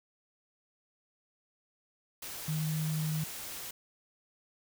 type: tone in noise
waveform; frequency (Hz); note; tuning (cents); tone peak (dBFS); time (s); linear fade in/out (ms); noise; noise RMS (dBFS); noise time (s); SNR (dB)
sine; 155.56; D#3; 0; -30; 2.48-3.24; 5; white; -42; 2.22-3.71; +9
effects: none